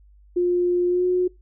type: tone with pitch glide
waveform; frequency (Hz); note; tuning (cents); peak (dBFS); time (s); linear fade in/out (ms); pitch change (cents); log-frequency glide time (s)
sine; 354.4 to 362.5; F4 to F#4; +25 to -35; -17; 0.36-1.28; 10; +40; 0.88-1.05
effects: noise-tail reverb RT60 0.2 s tail -22 dB re dry + added 50 Hz sine -49 dBFS peak until 1.41 s